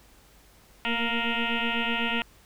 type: tone with frequency modulation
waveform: sine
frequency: 1400 Hz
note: F6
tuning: 4 cents sharp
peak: -24 dBFS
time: 0.85-2.22 s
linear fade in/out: 0 ms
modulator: 234 Hz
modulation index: 7
effects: added 50 Hz sine -59 dBFS peak until 2.45 s + pink hiss -57 dBFS RMS until 2.45 s